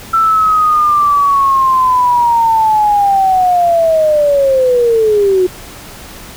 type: linear sweep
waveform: sine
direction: down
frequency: 1339 to 360 Hz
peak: -7 dBFS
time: 0.13-5.47 s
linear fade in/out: 10 ms
effects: pink hiss -32 dBFS RMS until 6.36 s